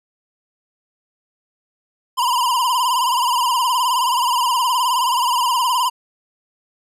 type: tone with vibrato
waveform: square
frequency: 987.8 Hz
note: B5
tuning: in tune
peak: -16 dBFS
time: 2.17-5.9 s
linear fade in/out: 20 ms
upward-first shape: sine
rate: 19 Hz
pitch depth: 97 cents each way
effects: resampled to 32000 Hz